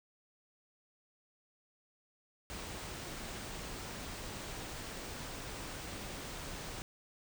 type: band-stop noise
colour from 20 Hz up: pink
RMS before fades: -44 dBFS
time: 2.5-6.82 s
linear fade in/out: 0 ms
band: 9900 to 14000 Hz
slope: 96 dB/octave
effects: none